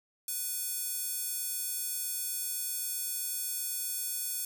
square tone with high-pass filter, 493.9 Hz, B4, in tune, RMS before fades -35 dBFS, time 0.28-4.45 s, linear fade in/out 2 ms, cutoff 9300 Hz, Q 1.1, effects none

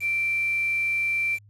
sine tone with quantisation, 2349 Hz, D7, in tune, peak -22 dBFS, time 0-1.39 s, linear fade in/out 50 ms, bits 7, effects added 103 Hz sine -50 dBFS peak until 1.49 s + resampled to 32000 Hz

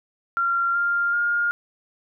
sine tone with pitch steps, 1379 / 1397.4 / 1416.1 Hz, F6 / F6 / F6, -22 / +1 / +24 cents, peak -19 dBFS, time 0.37-1.51 s, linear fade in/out 0 ms, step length 380 ms, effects none

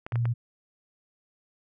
clicks, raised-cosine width 0.5 ms, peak -21 dBFS, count 4, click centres 0.065 / 0.122 / 0.157 / 0.255 s
sine tone, 118.1 Hz, A#2, 23 cents sharp, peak -23 dBFS, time 0.12-0.34 s, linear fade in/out 20 ms
effects none

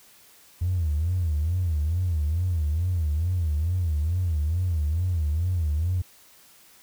triangle tone with vibrato, 82.41 Hz, E2, in tune, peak -18 dBFS, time 0.61-6.02 s, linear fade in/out 10 ms, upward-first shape sine, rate 2.3 Hz, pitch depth 190 cents each way, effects tanh soft clip ceiling -19 dBFS + white hiss -54 dBFS RMS until 6.82 s

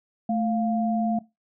sine tone pair together, 219.3 / 699.5 Hz, A3 / F5, -6 / +3 cents, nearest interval octave + minor sixth, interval 2009 cents, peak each -23 / -27 dBFS, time 0.29-1.19 s, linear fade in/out 5 ms, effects noise-tail reverb RT60 0.2 s tail -18 dB re dry

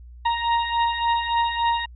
40% pulse beating tone pair, 932.3 / 935.8 Hz, A#5 / A#5, 0 / +6 cents, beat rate 3.5 Hz, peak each -24 / -21 dBFS, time 0.25-1.86 s, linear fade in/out 10 ms, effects added 60 Hz sine -40 dBFS peak until 1.95 s + resampled to 11025 Hz

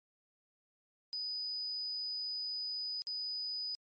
sine tone with dropouts, 4978 Hz, D#8, in tune, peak -36 dBFS, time 1.13-3.75 s, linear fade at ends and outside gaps 0 ms, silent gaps 3.02-3.07 s, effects MP3 32 kbps

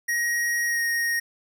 square tone with pitch glide, 1889 to 1866.2 Hz, A#6 to A#6, +22 to +1 cents, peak -23 dBFS, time 0.08-1.2 s, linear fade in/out 10 ms, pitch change -21 cents, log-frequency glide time 0.66-0.81 s, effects none

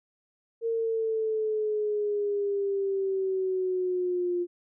sine exponential sweep, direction down, 460 to 350 Hz, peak -25 dBFS, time 0.61-4.47 s, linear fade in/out 50 ms, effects none

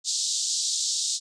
white band-pass noise, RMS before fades -27 dBFS, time 0.04-1.2 s, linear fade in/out 50 ms, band 3700 to 7900 Hz, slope 48 dB/octave, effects resampled to 22050 Hz

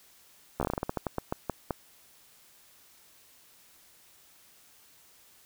slowing click train, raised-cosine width 1 ms, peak -15 dBFS, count 16, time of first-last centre 0.6-1.707 s, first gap 13 ms, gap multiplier 1.22, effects white hiss -59 dBFS RMS until 5.45 s

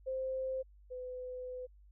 sine tone pair in turn, 523.3 / 504.3 Hz, C5 / B4, 0 / +36 cents, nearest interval minor second, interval 64 cents, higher first, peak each -34 / -40 dBFS, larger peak first, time 0.06-0.63 / 0.9-1.67 s, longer second, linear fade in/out 20 ms, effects added 50 Hz sine -57 dBFS peak until 1.91 s

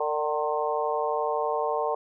harmonic tone with a mistuned harmonic, 151.8 Hz, D#3, 42 cents flat, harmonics 3 / 4 / 5 / 6 / 7, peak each -29 / -30 / -31 / -32 / -32 dBFS, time 0-1.95 s, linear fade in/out 5 ms, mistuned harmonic 4, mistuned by -34 cents, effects none

